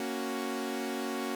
sawtooth chord, F# major, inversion first, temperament equal, 233.1 / 277.2 / 370 Hz, A#3 / C#4 / F#4, 0 / 0 / 0 cents, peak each -33 / -33 / -33 dBFS, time 0-1.35 s, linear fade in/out 2 ms, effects none

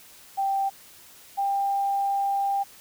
sine tone pair in turn, 784 / 794 Hz, G5 / G5, 0 / +22 cents, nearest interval unison, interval 22 cents, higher second, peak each -22 dBFS, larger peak neither, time 0.37-0.7 / 1.37-2.64 s, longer second, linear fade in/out 20 ms, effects white hiss -50 dBFS RMS until 2.8 s

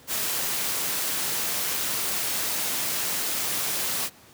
white noise with amplitude modulation, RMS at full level -26 dBFS, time 0.07-4.1 s, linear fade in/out 50 ms, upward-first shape sine, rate 211 Hz, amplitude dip 30%, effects pink hiss -52 dBFS RMS until 4.33 s + high-pass 100 Hz 12 dB/octave

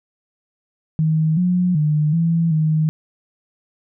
sine tone with pitch steps, 157.7 / 179.8 / 151.3 / 166.2 / 156.1 Hz, D#3 / F#3 / D#3 / E3 / D#3, +24 / -49 / -48 / +15 / +6 cents, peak -14 dBFS, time 0.99-2.89 s, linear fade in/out 0 ms, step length 380 ms, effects none

